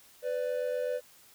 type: tone pair together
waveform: triangle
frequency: 499.6 / 587.3 Hz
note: B4 / D5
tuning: +20 / 0 cents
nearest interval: minor third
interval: 280 cents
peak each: -29 / -32 dBFS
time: 0.22-1.01 s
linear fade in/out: 50 ms
effects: white hiss -58 dBFS RMS until 1.34 s